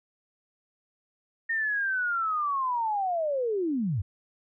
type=linear sweep; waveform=sine; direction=down; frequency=1844 to 81.9 Hz; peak=-25 dBFS; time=1.49-4.02 s; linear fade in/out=10 ms; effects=none